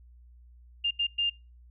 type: tone bursts at uneven times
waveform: sine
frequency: 2806 Hz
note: F7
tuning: 8 cents sharp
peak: -24 dBFS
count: 3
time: 0.84-0.91 / 0.99-1.07 / 1.18-1.3 s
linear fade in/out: 10 ms
effects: noise-tail reverb RT60 0.3 s tail -26 dB re dry + added 60 Hz sine -51 dBFS peak until 1.7 s